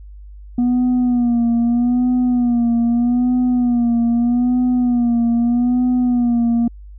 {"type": "tone with vibrato", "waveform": "sine", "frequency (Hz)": 241.8, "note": "B3", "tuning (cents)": -36, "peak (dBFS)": -10, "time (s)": [0.58, 6.68], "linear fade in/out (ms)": 5, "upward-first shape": "sine", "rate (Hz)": 0.8, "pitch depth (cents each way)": 57, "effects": ["tanh soft clip ceiling -12 dBFS", "added 50 Hz sine -34 dBFS peak until 6.98 s"]}